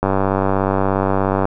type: click train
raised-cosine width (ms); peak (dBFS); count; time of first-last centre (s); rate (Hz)
1; -3; 139; 0.03-1.454; 96.9
effects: none